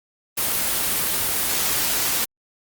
white noise, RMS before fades -22 dBFS, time 0.37-2.25 s, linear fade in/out 10 ms, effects Opus 24 kbps

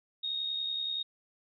sine tone with amplitude modulation, 3729 Hz, A#7, in tune, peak -29 dBFS, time 0.23-1.03 s, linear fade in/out 10 ms, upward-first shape sine, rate 70.6 Hz, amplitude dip 50%, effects none

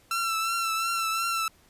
sawtooth tone with vibrato, 1341 Hz, E6, 29 cents sharp, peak -22 dBFS, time 0.11-1.48 s, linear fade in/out 2 ms, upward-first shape triangle, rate 2.8 Hz, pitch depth 41 cents each way, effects pink hiss -60 dBFS RMS until 1.69 s + resampled to 32000 Hz

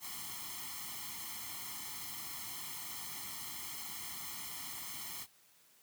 white noise with comb filter, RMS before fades -44 dBFS, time 0-5.27 s, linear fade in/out 50 ms, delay 0.95 ms, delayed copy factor +0.95, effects white hiss -66 dBFS RMS until 5.82 s + high-pass 80 Hz 12 dB/octave

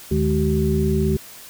harmonic tone with a mistuned harmonic, 76.2 Hz, D#2, 36 cents flat, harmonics 1 / 2 / 3 / 5, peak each -22 / -22 / -22 / -22 dBFS, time 0.11-1.17 s, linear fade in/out 5 ms, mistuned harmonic 3, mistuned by -140 cents, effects white hiss -41 dBFS RMS until 1.49 s

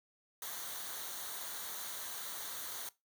white noise with comb filter, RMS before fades -43 dBFS, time 0.42-2.89 s, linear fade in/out 2 ms, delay 0.39 ms, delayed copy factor -0.6, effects noise-tail reverb RT60 0.2 s tail -19 dB re dry

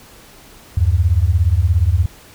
sine beating tone pair, 77.78 / 94.78 Hz, D#2 / F#2, 0 / +42 cents, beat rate 17 Hz, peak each -14 dBFS, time 0.77-2.06 s, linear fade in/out 5 ms, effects pink hiss -43 dBFS RMS until 2.34 s

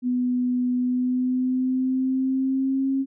sine tone with pitch glide, 248.6 to 269.5 Hz, B3 to C#4, +12 to -49 cents, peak -20 dBFS, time 0.02-3.06 s, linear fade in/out 50 ms, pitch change +139 cents, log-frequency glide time 0.76-2.93 s, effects none

